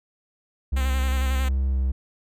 triangle tone with pitch glide, 66.6 to 65.38 Hz, C2 to C2, +31 to -1 cents, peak -18 dBFS, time 0.72-1.92 s, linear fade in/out 10 ms, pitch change -32 cents, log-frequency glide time 1.7-1.77 s
5% pulse tone with vibrato, 261.6 Hz, C4, in tune, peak -20 dBFS, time 0.76-1.49 s, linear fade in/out 10 ms, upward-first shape square, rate 11 Hz, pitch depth 25 cents each way
effects none

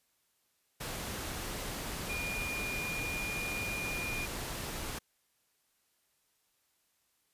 sine tone in noise, 2426 Hz, D#7, 44 cents flat, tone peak -36 dBFS, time 2.09-4.26 s, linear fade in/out 10 ms, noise pink, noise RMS -39 dBFS, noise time 0.8-4.99 s, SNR 0 dB, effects white hiss -75 dBFS RMS until 7.33 s + resampled to 32000 Hz

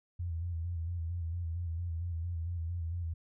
sine tone with vibrato, 84.7 Hz, E2, 48 cents sharp, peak -33 dBFS, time 0.19-3.14 s, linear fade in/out 10 ms, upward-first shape square, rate 4.4 Hz, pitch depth 51 cents each way, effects none

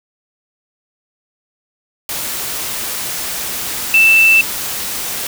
sine tone in noise, 2656 Hz, E7, 12 cents sharp, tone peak -6 dBFS, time 3.94-4.41 s, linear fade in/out 2 ms, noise white, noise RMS -22 dBFS, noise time 2.09-5.27 s, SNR +13 dB, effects none

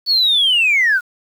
sine linear sweep, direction down, 4494 to 1396.9 Hz, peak -10 dBFS, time 0.06-1.01 s, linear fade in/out 50 ms, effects tanh soft clip ceiling -7 dBFS + 7-bit

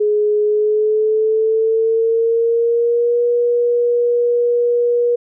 sine tone with pitch glide, 420 to 479.7 Hz, G#4 to A#4, +19 to +50 cents, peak -12 dBFS, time 0-5.16 s, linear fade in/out 10 ms, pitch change +231 cents, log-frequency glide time 0.44-3.23 s, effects none

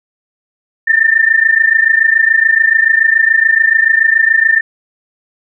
sine tone pair together, 1782 / 1809 Hz, A6 / A6, +22 / +48 cents, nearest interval unison, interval 26 cents, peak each -10 dBFS, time 0.87-4.61 s, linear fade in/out 10 ms, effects none

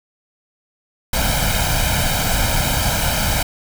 pink noise with comb filter, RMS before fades -18 dBFS, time 1.13-3.43 s, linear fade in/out 5 ms, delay 1.3 ms, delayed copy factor +0.8, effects none

